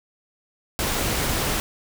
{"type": "noise", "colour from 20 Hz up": "pink", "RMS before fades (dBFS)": -24, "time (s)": [0.79, 1.6], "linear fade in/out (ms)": 0, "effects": []}